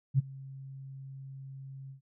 sine tone with ADSR envelope, 135.1 Hz, C#3, 44 cents flat, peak -19 dBFS, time 0.14-2.01 s, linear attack 47 ms, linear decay 19 ms, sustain -23 dB, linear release 110 ms, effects none

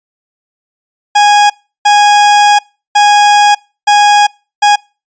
40% pulse tone bursts at uneven times, 826 Hz, G#5, 10 cents flat, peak -3 dBFS, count 5, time 1.15-1.5 / 1.85-2.59 / 2.95-3.55 / 3.87-4.27 / 4.62-4.76 s, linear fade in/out 10 ms, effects noise-tail reverb RT60 0.3 s tail -25 dB re dry + resampled to 16000 Hz

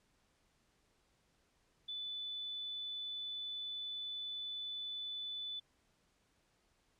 sine tone, 3490 Hz, A7, 15 cents flat, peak -40 dBFS, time 1.88-5.6 s, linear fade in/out 10 ms, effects pink hiss -75 dBFS RMS until 6.99 s + low-pass 9000 Hz 12 dB/octave

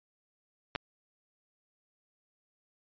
clicks, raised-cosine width 0.3 ms, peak -17 dBFS, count 2, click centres 0.752 / 0.759 s, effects resampled to 11025 Hz

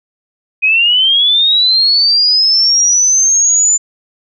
sine linear sweep, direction up, 2489 to 7100 Hz, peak -7 dBFS, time 0.62-3.78 s, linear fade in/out 20 ms, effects none

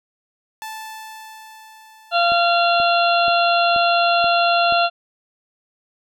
sawtooth tone with exponential decay, 877 Hz, A5, 6 cents flat, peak -25 dBFS, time 0.62-4.03 s, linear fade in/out 0 ms, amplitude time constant 740 ms
harmonic tone, 689 Hz, F5, 24 cents flat, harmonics 1 / 2 / 4 / 5 / 6, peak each -16 / -20 / -22 / -27 / -26 dBFS, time 2.11-4.9 s, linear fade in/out 50 ms
click train, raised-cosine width 2 ms, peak -21 dBFS, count 6, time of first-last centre 2.32-4.724 s, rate 2.08 Hz
effects none

